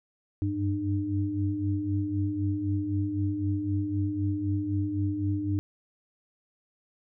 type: tone cluster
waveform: sine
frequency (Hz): 95.7 / 99.6 / 301.5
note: G2 / G2 / D4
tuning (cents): -41 / +28 / +46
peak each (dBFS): -32 / -30 / -29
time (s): 0.42-5.59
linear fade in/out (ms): 0
effects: none